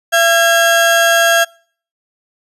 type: tone pair together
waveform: 35% pulse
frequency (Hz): 675 / 1630.2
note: E5 / G#6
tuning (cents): +41 / -33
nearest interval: octave + minor third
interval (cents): 1526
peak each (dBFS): -10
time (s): 0.12-1.45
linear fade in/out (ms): 20
effects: noise-tail reverb RT60 0.5 s tail -26 dB re dry + resampled to 32000 Hz